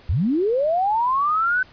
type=linear sweep; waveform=sine; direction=up; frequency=60.1 to 1531 Hz; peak=-17 dBFS; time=0.09-1.63 s; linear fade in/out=5 ms; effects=pink hiss -49 dBFS RMS until 1.72 s + resampled to 11025 Hz